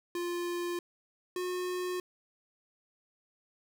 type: tone pair in turn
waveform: square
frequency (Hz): 349.2 / 362.2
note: F4 / F#4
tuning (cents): 0 / -37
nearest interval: minor second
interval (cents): 63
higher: second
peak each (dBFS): -33 / -33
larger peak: neither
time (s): 0.15-0.79 / 1.36-2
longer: neither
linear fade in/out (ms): 2
effects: none